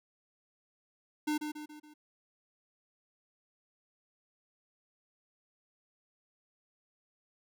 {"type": "tone with echo", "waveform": "square", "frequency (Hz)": 301.7, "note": "D4", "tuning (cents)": 47, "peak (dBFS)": -30, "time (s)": [1.27, 1.38], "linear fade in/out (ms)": 10, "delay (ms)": 140, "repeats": 4, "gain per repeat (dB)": -6, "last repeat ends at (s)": 1.94, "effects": []}